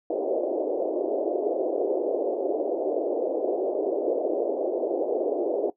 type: band-pass noise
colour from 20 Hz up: pink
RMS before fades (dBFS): -26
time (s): 0.1-5.7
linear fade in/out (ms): 5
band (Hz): 330 to 650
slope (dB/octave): 48
effects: noise-tail reverb RT60 0.1 s tail -17 dB re dry